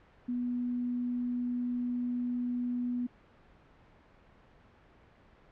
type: tone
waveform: sine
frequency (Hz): 244.9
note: B3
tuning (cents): -14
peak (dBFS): -30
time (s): 0.28-3.07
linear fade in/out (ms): 10
effects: pink hiss -60 dBFS RMS until 5.51 s + low-pass 2000 Hz 12 dB/octave